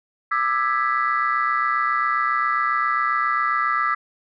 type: chord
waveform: sine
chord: E dominant seventh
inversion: third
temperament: equal with one note detuned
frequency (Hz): 1191.1 / 1318.5 / 1661.2 / 1975.5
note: D6 / E6 / G#6 / B6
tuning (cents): +24 / 0 / 0 / 0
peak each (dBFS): -22 / -22 / -27 / -26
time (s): 0.31-3.95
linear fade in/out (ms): 10
effects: tanh soft clip ceiling -9 dBFS